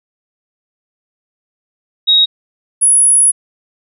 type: tone pair in turn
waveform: sine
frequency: 3784 / 10279 Hz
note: A#7 / E9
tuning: +25 / -45 cents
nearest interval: octave + perfect fourth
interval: 1730 cents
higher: second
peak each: -6 dBFS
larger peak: neither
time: 2.07-2.26 / 2.81-3.32 s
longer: second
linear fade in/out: 20 ms
effects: none